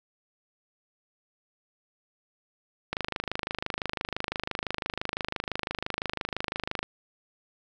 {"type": "click train", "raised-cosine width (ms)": 0.3, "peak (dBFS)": -13, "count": 102, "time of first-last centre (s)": [2.93, 6.83], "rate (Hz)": 25.9, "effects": []}